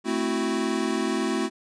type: chord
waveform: square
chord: F# half-diminished seventh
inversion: first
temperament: equal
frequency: 220 / 261.6 / 329.6 / 370 Hz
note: A3 / C4 / E4 / F#4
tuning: 0 / 0 / 0 / 0 cents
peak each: -30 dBFS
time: 0.04-1.5 s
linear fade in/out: 50 ms
effects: resampled to 22050 Hz